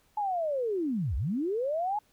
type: linear two-way sweep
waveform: sine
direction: down then up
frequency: 860 to 54.2 to 860 Hz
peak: -27 dBFS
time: 0.17-1.99 s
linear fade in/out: 5 ms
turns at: 1.16 s
effects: pink hiss -67 dBFS RMS until 2.12 s